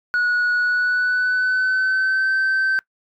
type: tone with pitch glide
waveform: sine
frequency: 1461 to 1547.9 Hz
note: F#6 to G6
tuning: -22 to -22 cents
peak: -14 dBFS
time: 0.14-2.79 s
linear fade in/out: 0 ms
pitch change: +100 cents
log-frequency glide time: 0.54-2.32 s
effects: noise-tail reverb RT60 0.1 s tail -24 dB re dry + tanh soft clip ceiling -15 dBFS